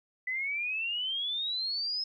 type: exponential sweep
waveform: sine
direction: up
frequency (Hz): 1991 to 5190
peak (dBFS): -30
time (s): 0.27-2.04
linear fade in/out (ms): 5
effects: 12-bit